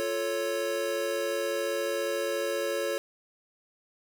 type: chord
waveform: square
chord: F augmented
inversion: none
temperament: equal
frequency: 349.2 / 440 / 554.4 Hz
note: F4 / A4 / C#5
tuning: 0 / 0 / 0 cents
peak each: -36 / -34 / -31 dBFS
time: 0-2.98 s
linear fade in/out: 0 ms
effects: none